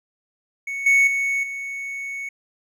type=tone with level steps; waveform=triangle; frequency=2217 Hz; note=C#7; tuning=in tune; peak=-24 / -11 / -18 / -26 dBFS; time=0.67-2.29 s; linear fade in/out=5 ms; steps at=0.86 / 1.07 / 1.43 s; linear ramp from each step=5 ms; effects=none